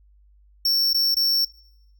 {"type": "tone with dropouts", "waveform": "square", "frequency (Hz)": 5450, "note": "F8", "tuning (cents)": -43, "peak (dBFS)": -18, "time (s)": [0.65, 1.45], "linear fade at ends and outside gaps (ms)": 5, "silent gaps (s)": [[0.933, 0.944], [1.146, 1.166]], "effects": ["noise-tail reverb RT60 0.8 s tail -22 dB re dry", "added 50 Hz sine -52 dBFS peak until 1.99 s"]}